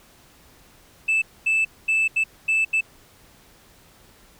sine tone bursts at uneven times, 2633 Hz, E7, 3 cents flat, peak -15 dBFS, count 6, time 1.08-1.22 / 1.46-1.65 / 1.88-2.08 / 2.16-2.24 / 2.48-2.65 / 2.73-2.81 s, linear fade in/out 10 ms, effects tanh soft clip ceiling -16 dBFS + pink hiss -53 dBFS RMS until 4.39 s

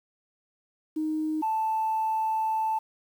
sine tone pair in turn, 311.1 / 879.9 Hz, D#4 / A5, 0 / 0 cents, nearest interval octave + tritone, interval 1800 cents, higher second, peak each -25 / -23 dBFS, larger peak second, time 0.96-1.42 / 1.42-2.79 s, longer second, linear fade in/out 10 ms, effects tanh soft clip ceiling -20 dBFS + 9-bit

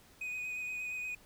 triangle tone with vibrato, 2493 Hz, D#7, 3 cents sharp, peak -35 dBFS, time 0.21-1.15 s, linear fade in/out 5 ms, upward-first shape sine, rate 8.5 Hz, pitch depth 18 cents each way, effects pink hiss -61 dBFS RMS until 1.25 s

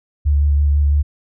sine tone with vibrato, 72.4 Hz, D2, 24 cents flat, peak -11 dBFS, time 0.25-1.03 s, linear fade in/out 20 ms, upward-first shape square, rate 6 Hz, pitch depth 17 cents each way, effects none

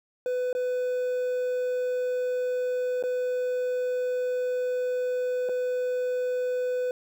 triangle tone with dropouts, 500 Hz, B4, 21 cents sharp, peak -23 dBFS, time 0.26-6.91 s, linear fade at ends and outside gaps 1 ms, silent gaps 0.529-0.55 / 3.026-3.037 / 5.489-5.493 s, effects 9-bit

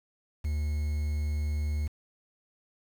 triangle tone with quantisation, 75 Hz, D2, 37 cents sharp, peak -25 dBFS, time 0.44-1.88 s, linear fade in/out 10 ms, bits 8, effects none

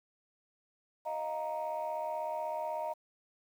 sine chord, Eb suspended second, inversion none, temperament equal, 622.3 / 698.5 / 932.3 Hz, Eb5 / F5 / Bb5, 0 / 0 / 0 cents, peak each -36 / -40 / -36 dBFS, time 1.05-2.94 s, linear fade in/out 20 ms, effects tanh soft clip ceiling -28 dBFS + 10-bit

